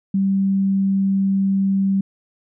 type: tone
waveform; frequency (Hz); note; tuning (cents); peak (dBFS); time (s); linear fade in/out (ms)
sine; 194.6; G3; -12; -15; 0.14-2.01; 5
effects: none